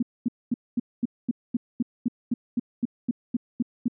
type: tone bursts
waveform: sine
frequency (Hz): 239.5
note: A#3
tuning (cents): +47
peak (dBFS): -20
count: 16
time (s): 0-3.882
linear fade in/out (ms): 5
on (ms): 27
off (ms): 230
effects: none